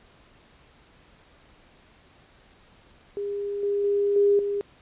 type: tone with level steps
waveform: sine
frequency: 405.1 Hz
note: G#4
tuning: 43 cents flat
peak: -27 / -22 / -20 / -16 / -24 dBFS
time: 3.17-4.61 s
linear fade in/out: 0 ms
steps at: 3.63 / 3.84 / 4.16 / 4.39 s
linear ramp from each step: 2 ms
effects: pink hiss -56 dBFS RMS until 4.81 s + resampled to 8000 Hz